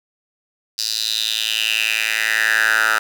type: tone with high-pass filter sweep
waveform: 10% pulse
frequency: 110 Hz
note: A2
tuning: in tune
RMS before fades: -19 dBFS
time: 0.78-2.99 s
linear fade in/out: 10 ms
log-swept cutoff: 4800 to 1300 Hz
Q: 4.8
effects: none